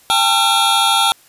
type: tone cluster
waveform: square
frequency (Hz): 799 / 892 / 1361 / 3338 / 3655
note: G5 / A5 / F6 / G#7 / A#7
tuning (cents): +33 / +23 / -45 / +8 / -35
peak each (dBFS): -19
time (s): 0.1-1.12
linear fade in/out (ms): 0
effects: white hiss -49 dBFS RMS until 1.28 s + resampled to 32000 Hz